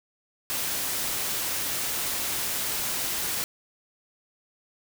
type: noise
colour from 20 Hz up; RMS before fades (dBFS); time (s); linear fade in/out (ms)
white; -29; 0.5-3.44; 0
effects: none